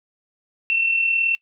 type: tone pair together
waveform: sine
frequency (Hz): 2661 / 2700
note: E7 / E7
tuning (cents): +16 / +41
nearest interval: unison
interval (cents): 25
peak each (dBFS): -27 / -18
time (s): 0.7-1.35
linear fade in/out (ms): 0
effects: noise-tail reverb RT60 0.1 s tail -22 dB re dry